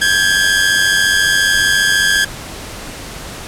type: tone pair together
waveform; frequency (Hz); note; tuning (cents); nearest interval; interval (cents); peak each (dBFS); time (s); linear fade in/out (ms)
sawtooth; 1588.5 / 1683; G6 / G#6; +23 / +23; minor second; 100; -10; 0.01-2.25; 10
effects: pink hiss -29 dBFS RMS until 3.47 s + low-pass 11000 Hz 12 dB/octave